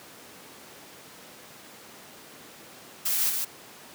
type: noise with echo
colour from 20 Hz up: blue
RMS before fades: -26 dBFS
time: 3.05-3.3 s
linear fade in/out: 10 ms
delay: 150 ms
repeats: 1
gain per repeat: -3 dB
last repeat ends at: 3.45 s
effects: pink hiss -47 dBFS RMS until 3.94 s + high-pass 200 Hz 12 dB/octave